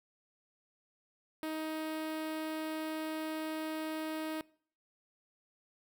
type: tone with notch filter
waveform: sawtooth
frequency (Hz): 314.1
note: D#4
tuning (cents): +16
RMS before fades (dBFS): -38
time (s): 1.43-4.41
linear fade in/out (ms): 0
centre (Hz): 6500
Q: 1.4
effects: noise-tail reverb RT60 0.5 s tail -22 dB re dry